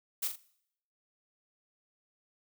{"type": "noise with echo", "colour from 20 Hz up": "blue", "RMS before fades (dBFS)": -32, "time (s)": [0.22, 0.28], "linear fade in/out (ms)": 10, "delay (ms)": 41, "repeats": 2, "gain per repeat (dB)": -7, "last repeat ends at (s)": 0.362, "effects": ["noise-tail reverb RT60 0.7 s tail -20 dB re dry"]}